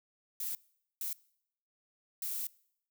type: noise bursts at uneven times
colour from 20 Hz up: violet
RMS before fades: -37 dBFS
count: 3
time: 0.4-0.55 / 1.01-1.13 / 2.22-2.47 s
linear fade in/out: 2 ms
effects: noise-tail reverb RT60 0.7 s tail -23 dB re dry